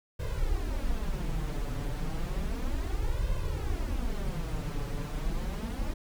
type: noise with flanger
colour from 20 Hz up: brown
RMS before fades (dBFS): -31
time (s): 0.19-5.94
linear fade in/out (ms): 10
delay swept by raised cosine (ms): 1.9 to 7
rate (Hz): 0.32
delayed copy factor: +0.9
effects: none